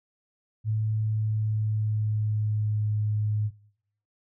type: tone with pitch glide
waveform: sine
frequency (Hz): 108.7 to 106.03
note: A2 to G#2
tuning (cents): -21 to +36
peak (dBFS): -23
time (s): 0.64-3.51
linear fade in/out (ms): 50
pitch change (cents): -43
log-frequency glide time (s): 0.95-2.95
effects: noise-tail reverb RT60 0.8 s tail -24 dB re dry